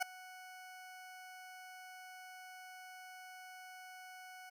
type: tone with ADSR envelope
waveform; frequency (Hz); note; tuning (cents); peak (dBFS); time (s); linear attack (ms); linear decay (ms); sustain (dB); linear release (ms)
20% pulse; 740; F#5; 0; -25; 0-4.5; 23; 6; -21; 12
effects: none